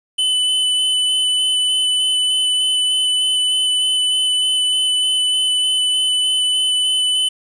square tone with vibrato, 3010 Hz, F#7, 29 cents sharp, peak -15 dBFS, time 0.18-7.29 s, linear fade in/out 10 ms, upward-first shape square, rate 3.3 Hz, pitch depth 8 cents each way, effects resampled to 22050 Hz + 8-bit

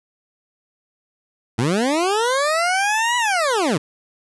20% pulse linear two-way sweep, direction up then down, 103.8 to 987.8 to 132.5 Hz, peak -12 dBFS, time 1.58-3.78 s, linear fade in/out 10 ms, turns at 3.17 s, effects resampled to 24000 Hz

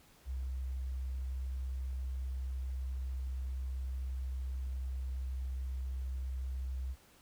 sine tone, 64.8 Hz, C2, 16 cents flat, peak -35 dBFS, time 0.25-6.96 s, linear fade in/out 50 ms, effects pink hiss -63 dBFS RMS until 7.21 s

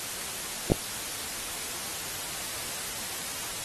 clicks, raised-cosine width 2 ms, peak -17 / -7 dBFS, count 2, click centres 0.701 / 0.719 s, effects white hiss -35 dBFS RMS until 3.64 s + AAC 32 kbps

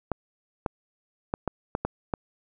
clicks, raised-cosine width 1 ms, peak -12 dBFS, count 7, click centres 0.117 / 0.662 / 1.339 / 1.477 / 1.751 / 1.85 / 2.138 s, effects none

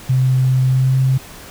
sine tone with pitch glide, 129.6 to 131.71 Hz, C3 to C3, -16 to +12 cents, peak -11 dBFS, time 0.09-1.18 s, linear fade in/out 10 ms, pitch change +28 cents, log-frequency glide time 0.63-0.98 s, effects pink hiss -37 dBFS RMS until 1.5 s

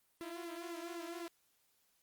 sawtooth tone with flanger, 340 Hz, F4, 46 cents flat, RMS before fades -45 dBFS, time 0.21-1.28 s, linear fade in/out 0 ms, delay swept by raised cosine 1.6 to 7 ms, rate 3.9 Hz, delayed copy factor -0.65, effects white hiss -75 dBFS RMS until 2.02 s + Opus 32 kbps

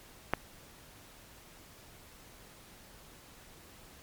click, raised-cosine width 0.5 ms, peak -11 dBFS, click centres 0.336 s, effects pink hiss -55 dBFS RMS until 4.02 s + MP3 96 kbps

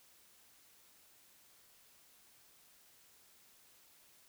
silence, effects white hiss -65 dBFS RMS until 4.28 s

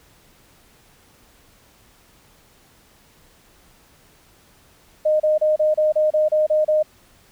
sine tone bursts, 615 Hz, D#5, 20 cents flat, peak -14 dBFS, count 10, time 5.05-6.829 s, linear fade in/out 10 ms, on 150 ms, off 31 ms, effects pink hiss -54 dBFS RMS until 7.31 s

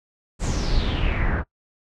brown noise with low-pass filter sweep, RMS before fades -22 dBFS, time 0.39-1.44 s, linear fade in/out 50 ms, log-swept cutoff 8000 to 1400 Hz, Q 4.8, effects noise-tail reverb RT60 0.1 s tail -21 dB re dry

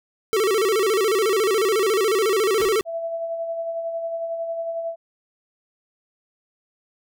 square tone with vibrato, 412.3 Hz, G#4, 13 cents flat, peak -18 dBFS, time 0.33-2.81 s, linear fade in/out 0 ms, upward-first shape square, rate 14 Hz, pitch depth 130 cents each way
pink noise with exponential decay, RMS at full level -30 dBFS, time 2.6-2.83 s, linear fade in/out 0 ms, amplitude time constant 49 ms
sine tone with tremolo, 665 Hz, E5, 15 cents sharp, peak -23 dBFS, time 2.85-4.96 s, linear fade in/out 50 ms, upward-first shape sine, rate 11 Hz, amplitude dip 40%
effects none

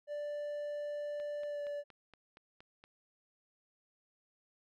triangle tone with pitch glide, 587.3 to 580.2 Hz, D5 to D5, 0 to -21 cents, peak -35 dBFS, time 0.07-1.84 s, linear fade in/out 50 ms, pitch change -21 cents, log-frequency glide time 1.47-1.62 s
click train, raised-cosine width 0.3 ms, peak -39 dBFS, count 8, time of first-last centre 1.2-2.839 s, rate 4.27 Hz
effects none

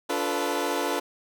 20% pulse chord, B half-diminished seventh, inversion first, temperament equal with one note detuned, 288.6 / 349.2 / 440 / 493.9 Hz, D4 / F4 / A4 / B4, -30 / 0 / 0 / 0 cents, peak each -26 dBFS, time 0.09-1 s, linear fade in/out 10 ms, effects none

